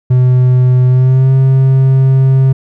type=tone with pitch glide; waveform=triangle; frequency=126.5 to 133.02 Hz; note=B2 to C3; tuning=+42 to +29 cents; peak=-3 dBFS; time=0.1-2.53 s; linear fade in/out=10 ms; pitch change=+87 cents; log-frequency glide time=0.87-1.32 s; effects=none